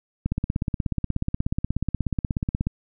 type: click train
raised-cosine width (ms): 5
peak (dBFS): -11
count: 41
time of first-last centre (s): 0.26-2.67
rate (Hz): 16.6
effects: none